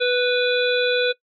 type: harmonic tone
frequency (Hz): 493.9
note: B4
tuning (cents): 0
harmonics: 1 / 3 / 5 / 7 / 8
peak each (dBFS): -19 / -24 / -26 / -27 / -28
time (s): 0-1.13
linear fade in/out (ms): 20
effects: noise-tail reverb RT60 0.1 s tail -20 dB re dry